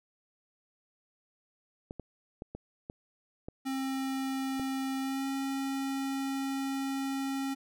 clicks, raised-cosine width 2 ms, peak -26 dBFS, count 7, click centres 1.909 / 1.997 / 2.421 / 2.55 / 2.899 / 3.485 / 4.597 s
square tone with pitch glide, 266.9 to 271.3 Hz, C4 to C#4, +35 to -37 cents, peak -32 dBFS, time 3.65-7.55 s, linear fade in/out 20 ms, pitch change +28 cents, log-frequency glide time 5.01-5.26 s
effects none

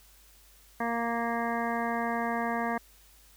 harmonic tone, 233.1 Hz, A#3, in tune, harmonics 1 / 2 / 3 / 4 / 5 / 7 / 8 / 9, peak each -33 / -37 / -33 / -36 / -37 / -38 / -40 / -44 dBFS, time 0.8-2.78 s, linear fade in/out 5 ms, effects added 50 Hz sine -59 dBFS peak until 3.36 s + white hiss -59 dBFS RMS until 3.36 s

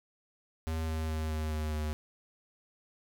square tone with pitch steps, 80.2 / 79.42 / 78.64 / 77.87 / 77.11 / 76.36 Hz, E2 / D#2 / D#2 / D#2 / D#2 / D#2, -47 / +36 / +19 / +2 / -15 / -32 cents, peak -32 dBFS, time 0.67-1.93 s, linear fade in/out 0 ms, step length 210 ms, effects none

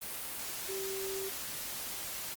sine tone in noise, 386.6 Hz, G4, 24 cents flat, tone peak -37 dBFS, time 0.68-1.3 s, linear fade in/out 20 ms, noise white, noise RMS -40 dBFS, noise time 0.01-2.35 s, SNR 0 dB, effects Opus 32 kbps

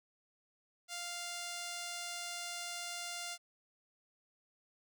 5% pulse tone, 698.5 Hz, F5, in tune, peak -29 dBFS, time 0.88-3.38 s, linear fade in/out 50 ms, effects none

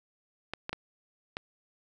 clicks, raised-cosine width 0.3 ms, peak -18 dBFS, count 4, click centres 0.536 / 0.694 / 0.73 / 1.369 s, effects none

